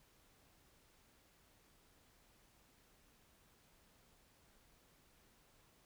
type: silence
effects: pink hiss -70 dBFS RMS until 5.85 s